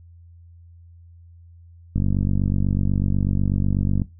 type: click train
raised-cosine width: 5 ms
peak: -9 dBFS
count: 100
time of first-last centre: 1.96-4.018 s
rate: 48.1 Hz
effects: noise-tail reverb RT60 0.2 s tail -17 dB re dry + added 85 Hz sine -44 dBFS peak until 4.19 s